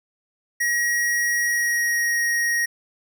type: tone with pitch glide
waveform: square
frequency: 1900 to 1879.3 Hz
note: A#6 to A#6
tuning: +33 to +14 cents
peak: -20 dBFS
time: 0.6-2.66 s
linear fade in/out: 10 ms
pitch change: -19 cents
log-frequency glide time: 1.45-2.22 s
effects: none